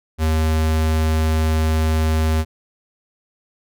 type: tone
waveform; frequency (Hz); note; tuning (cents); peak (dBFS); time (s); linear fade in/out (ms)
square; 79; D#2; +27; -16; 0.18-2.45; 50
effects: none